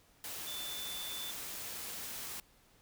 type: tone in noise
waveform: sine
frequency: 3520 Hz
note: A7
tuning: in tune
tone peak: -42 dBFS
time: 0.47-1.31 s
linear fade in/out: 2 ms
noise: white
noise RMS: -43 dBFS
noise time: 0.24-2.4 s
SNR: -2 dB
effects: pink hiss -66 dBFS RMS until 2.81 s